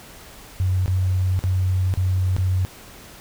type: tone with dropouts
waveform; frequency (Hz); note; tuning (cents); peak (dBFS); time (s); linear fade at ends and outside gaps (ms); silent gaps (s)
sine; 92.8; F#2; +6; -17; 0.6-2.65; 0; 0.86-0.879 / 1.391-1.439 / 1.939-1.974 / 2.365-2.383
effects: pink hiss -43 dBFS RMS until 3.2 s